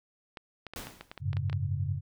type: clicks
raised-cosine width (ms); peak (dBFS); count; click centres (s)
0.3; -25; 11; 0.372 / 0.667 / 0.736 / 0.87 / 1.01 / 1.115 / 1.177 / 1.331 / 1.369 / 1.498 / 1.529
type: noise with exponential decay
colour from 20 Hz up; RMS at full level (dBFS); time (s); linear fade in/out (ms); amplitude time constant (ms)
pink; -37; 0.76-1.21; 1; 97
type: chord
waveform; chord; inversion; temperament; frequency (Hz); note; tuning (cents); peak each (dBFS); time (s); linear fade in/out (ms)
sine; F# suspended second; none; equal; 92.5 / 103.83 / 138.59; F#2 / G#2 / C#3; 0 / 0 / 0; -32 / -33 / -33; 1.2-2.01; 50
effects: none